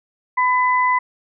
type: tone pair together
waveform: sine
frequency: 1003 / 2006 Hz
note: B5 / B6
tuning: +26 / +26 cents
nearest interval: octave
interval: 1200 cents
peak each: -15 / -20 dBFS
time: 0.37-0.99 s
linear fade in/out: 10 ms
effects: none